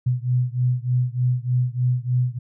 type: beating tone pair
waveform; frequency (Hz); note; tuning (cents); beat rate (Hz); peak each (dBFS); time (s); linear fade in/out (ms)
sine; 123.47 / 126.77; B2 / B2; 0 / +46; 3.3; -21 / -22; 0.06-2.39; 10
effects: none